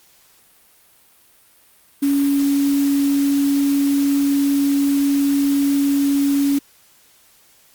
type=tone in noise; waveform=sine; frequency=280.8 Hz; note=C#4; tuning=22 cents sharp; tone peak=-14 dBFS; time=2.02-6.59 s; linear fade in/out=10 ms; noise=white; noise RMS=-32 dBFS; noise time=2.02-6.59 s; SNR=+15 dB; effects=white hiss -53 dBFS RMS until 7.74 s + Opus 48 kbps